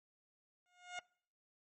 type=tone with exponential growth; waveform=15% pulse; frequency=716 Hz; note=F5; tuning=43 cents sharp; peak=-33 dBFS; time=0.66-0.99 s; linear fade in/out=0 ms; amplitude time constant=71 ms; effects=noise-tail reverb RT60 0.6 s tail -25 dB re dry + MP3 32 kbps